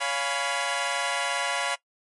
15% pulse chord, C# dominant seventh, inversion none, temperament equal with one note detuned, 561.1 / 698.5 / 830.6 / 987.8 Hz, C#5 / E#5 / G#5 / B5, +21 / 0 / 0 / 0 cents, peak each -25 / -24 / -27 / -24 dBFS, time 0-1.76 s, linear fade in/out 20 ms, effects noise-tail reverb RT60 0.1 s tail -20 dB re dry + MP3 48 kbps

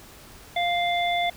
harmonic tone, 698 Hz, F5, 1 cent flat, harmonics 1 / 3 / 5, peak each -23 / -28 / -30 dBFS, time 0.56-1.3 s, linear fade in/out 5 ms, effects pink hiss -47 dBFS RMS until 1.36 s

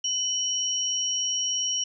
sine tone pair together, 2993 / 5650 Hz, F#7 / F8, +19 / +19 cents, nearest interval major seventh, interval 1100 cents, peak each -27 dBFS, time 0.04-1.84 s, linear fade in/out 5 ms, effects none

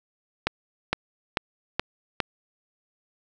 accelerating click train, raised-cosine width 0.3 ms, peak -6 dBFS, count 5, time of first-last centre 0.47-2.203 s, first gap 460 ms, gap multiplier 0.96, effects none

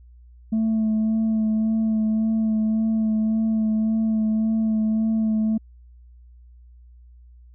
sine tone with vibrato, 219.7 Hz, A3, 2 cents flat, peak -16 dBFS, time 0.52-5.58 s, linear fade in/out 10 ms, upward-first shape sine, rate 1.8 Hz, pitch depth 19 cents each way, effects tanh soft clip ceiling -17 dBFS + added 60 Hz sine -45 dBFS peak until 7.54 s

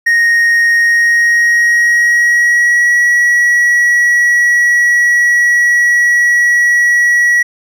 triangle tone with pitch glide, 1864.7 to 1926 Hz, A#6 to B6, 0 to -44 cents, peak -5 dBFS, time 0.06-7.43 s, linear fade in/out 10 ms, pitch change +56 cents, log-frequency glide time 0.76-2.98 s, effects none

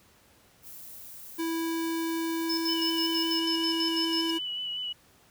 violet noise, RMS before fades -45 dBFS, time 0.62-3.4 s, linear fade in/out 50 ms
square tone, 328.9 Hz, E4, 4 cents flat, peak -29 dBFS, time 1.38-4.39 s, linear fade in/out 20 ms
sine tone with tremolo, 5230 Hz, E8, 15 cents flat, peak -28 dBFS, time 2.49-4.31 s, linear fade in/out 10 ms, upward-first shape square, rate 6.1 Hz, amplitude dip 75%
sine tone with vibrato, 2960 Hz, F#7, in tune, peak -31 dBFS, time 2.68-4.93 s, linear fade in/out 10 ms, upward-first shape sine, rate 5.3 Hz, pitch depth 24 cents each way
effects pink hiss -60 dBFS RMS until 5.3 s + high-pass 60 Hz 12 dB/octave

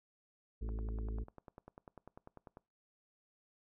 harmonic tone, 54.4 Hz, A1, 19 cents flat, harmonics 1 / 2 / 4 / 5 / 6 / 7 / 8, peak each -37 / -48 / -51 / -57 / -57 / -59 / -55 dBFS, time 0.61-1.24 s, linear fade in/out 10 ms
click train, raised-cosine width 1 ms, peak -37 dBFS, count 20, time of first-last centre 0.69-2.571 s, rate 10.1 Hz
effects noise-tail reverb RT60 0.3 s tail -24 dB re dry

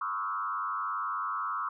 sine tone with frequency modulation, 1207 Hz, D6, 47 cents sharp, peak -30 dBFS, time 0.01-1.69 s, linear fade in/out 5 ms, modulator 98.2 Hz, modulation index 1.7, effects none

